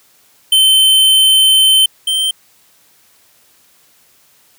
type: tone pair in turn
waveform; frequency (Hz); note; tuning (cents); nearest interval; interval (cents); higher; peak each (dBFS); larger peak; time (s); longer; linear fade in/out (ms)
square; 3084 / 3123; G7 / G7; -29 / -7; unison; 22; second; -7 / -13; first; 0.52-1.86 / 2.07-2.31; first; 5
effects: white hiss -51 dBFS RMS until 4.58 s + high-pass 60 Hz 12 dB/octave